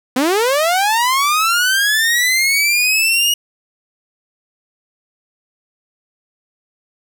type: linear sweep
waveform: sawtooth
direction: up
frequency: 242.2 to 2894 Hz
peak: -9 dBFS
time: 0.16-3.34 s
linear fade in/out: 5 ms
effects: none